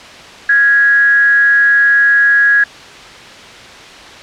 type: tone with frequency modulation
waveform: sine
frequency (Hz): 1661.2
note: G#6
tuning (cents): 0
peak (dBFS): -6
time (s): 0.49-2.64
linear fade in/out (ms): 5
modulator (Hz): 253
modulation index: 0.29
effects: white hiss -33 dBFS RMS until 4.22 s + low-pass 4000 Hz 12 dB/octave